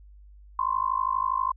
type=tone with amplitude modulation; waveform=sine; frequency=1044 Hz; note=C6; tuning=4 cents flat; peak=-19 dBFS; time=0.59-1.52 s; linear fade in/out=2 ms; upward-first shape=sine; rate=52.4 Hz; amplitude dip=100%; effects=added 50 Hz sine -47 dBFS peak until 1.56 s